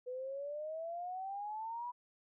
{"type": "exponential sweep", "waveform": "sine", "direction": "up", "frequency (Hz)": [493.9, 987], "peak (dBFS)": -39, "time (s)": [0.06, 1.92], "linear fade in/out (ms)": 20, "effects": []}